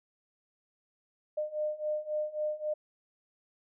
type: beating tone pair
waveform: sine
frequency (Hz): 605 / 608.7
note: D#5 / D#5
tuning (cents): -49 / -38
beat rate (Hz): 3.7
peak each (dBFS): -35 / -33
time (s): 1.37-2.74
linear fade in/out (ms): 10
effects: none